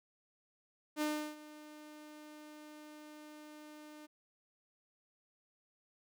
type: tone with ADSR envelope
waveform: sawtooth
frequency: 302.2 Hz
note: D4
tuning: 50 cents sharp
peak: -28 dBFS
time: 0.96-4.07 s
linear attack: 54 ms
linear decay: 340 ms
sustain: -19 dB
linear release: 18 ms
effects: none